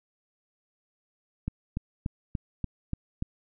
click train, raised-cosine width 5 ms, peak -17 dBFS, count 7, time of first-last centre 1.48-3.224 s, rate 3.44 Hz, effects none

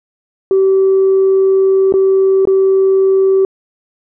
sine tone with dropouts, 384.5 Hz, G4, 33 cents flat, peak -6 dBFS, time 0.51-3.45 s, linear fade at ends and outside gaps 1 ms, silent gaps 1.924-1.939 / 2.453-2.473 s, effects tanh soft clip ceiling -4 dBFS

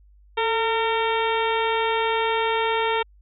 harmonic tone with a mistuned harmonic, 456.2 Hz, A#4, 37 cents flat, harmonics 1 / 2 / 3 / 4 / 5 / 6 / 7 / 8, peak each -24 / -24 / -30 / -32 / -31 / -34 / -34 / -35 dBFS, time 0.37-3.03 s, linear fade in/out 10 ms, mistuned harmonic 1, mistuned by -45 cents, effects added 50 Hz sine -50 dBFS peak until 3.21 s

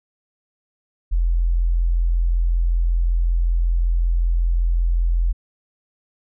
sine tone, 42.66 Hz, F1, 40 cents flat, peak -15 dBFS, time 1.11-5.33 s, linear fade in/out 20 ms, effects none

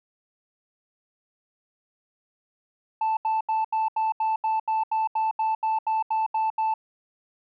sine tone bursts, 880 Hz, A5, in tune, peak -19 dBFS, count 16, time 3.01-6.74 s, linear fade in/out 5 ms, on 160 ms, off 78 ms, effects tanh soft clip ceiling -20 dBFS

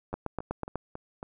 two click trains, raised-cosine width 1 ms, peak -24 / -17 dBFS, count 5 / 6, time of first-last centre 0.13-1.229 / 0.14-0.757 s, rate 3.64 / 8.11 Hz, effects none

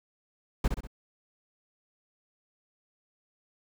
brown noise with echo, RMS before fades -24 dBFS, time 0.64-0.68 s, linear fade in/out 5 ms, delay 64 ms, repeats 3, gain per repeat -6 dB, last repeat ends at 0.872 s, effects none

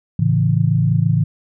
sine chord, A major, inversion none, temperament equal, 110 / 138.59 / 164.81 Hz, A2 / C#3 / E3, 0 / 0 / 0 cents, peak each -17 dBFS, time 0.19-1.24 s, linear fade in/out 5 ms, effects none

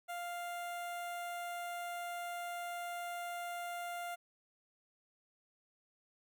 sawtooth tone with notch filter, 698.5 Hz, F5, in tune, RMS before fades -42 dBFS, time 0.08-4.16 s, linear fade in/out 20 ms, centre 4900 Hz, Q 1.1, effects none

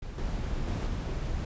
brown noise with level steps, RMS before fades -38 / -32 / -30 / -32 dBFS, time 0.02-1.45 s, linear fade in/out 5 ms, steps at 0.18 / 0.67 / 0.87 s, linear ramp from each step 2 ms, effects resampled to 16000 Hz

